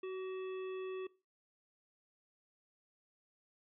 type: harmonic tone with a mistuned harmonic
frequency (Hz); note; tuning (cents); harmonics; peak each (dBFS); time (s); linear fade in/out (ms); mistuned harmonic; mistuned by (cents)
375.1; F#4; +24; 1 / 3 / 5 / 7 / 9; -39 / -53 / -61 / -55 / -63; 0.03-1.07; 5; 3; +25
effects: noise-tail reverb RT60 0.3 s tail -20 dB re dry